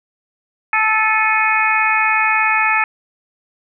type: harmonic tone with a mistuned harmonic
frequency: 436.8 Hz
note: A4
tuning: 13 cents flat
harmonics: 2 / 3 / 4 / 5 / 6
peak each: -19 / -19 / -19 / -19 / -19 dBFS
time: 0.73-2.84 s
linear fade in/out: 2 ms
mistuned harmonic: 6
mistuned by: -80 cents
effects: none